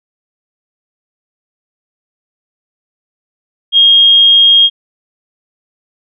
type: tone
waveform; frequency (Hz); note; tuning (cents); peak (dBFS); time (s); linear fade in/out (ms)
sine; 3247; G#7; -40; -3; 3.72-4.7; 50
effects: none